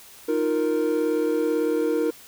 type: chord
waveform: triangle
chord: Eb suspended second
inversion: none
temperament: equal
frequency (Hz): 311.1 / 349.2 / 466.2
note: Eb4 / F4 / Bb4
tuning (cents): 0 / 0 / 0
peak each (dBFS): -23 / -26 / -21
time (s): 0.28-2.11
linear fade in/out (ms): 10
effects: white hiss -47 dBFS RMS until 2.27 s